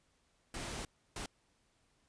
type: noise bursts at uneven times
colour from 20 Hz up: pink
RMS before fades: -42 dBFS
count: 2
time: 0.54-0.85 / 1.16-1.26 s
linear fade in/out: 2 ms
effects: pink hiss -74 dBFS RMS until 2.08 s + resampled to 22050 Hz